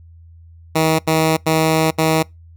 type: tone bursts at uneven times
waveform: 10% pulse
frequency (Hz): 159.2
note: D#3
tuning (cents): +40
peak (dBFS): -5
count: 4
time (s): 0.75-0.99 / 1.07-1.37 / 1.46-1.91 / 1.98-2.23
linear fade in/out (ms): 10
effects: noise-tail reverb RT60 0.2 s tail -25 dB re dry + added 83 Hz sine -40 dBFS peak until 2.56 s